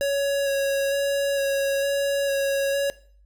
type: tone with vibrato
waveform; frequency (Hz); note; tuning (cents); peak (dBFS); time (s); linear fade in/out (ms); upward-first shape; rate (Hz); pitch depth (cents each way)
square; 556; C#5; +5; -22; 0.01-2.9; 0; square; 1.1; 11
effects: noise-tail reverb RT60 0.5 s tail -19 dB re dry + added 50 Hz sine -52 dBFS peak until 3.25 s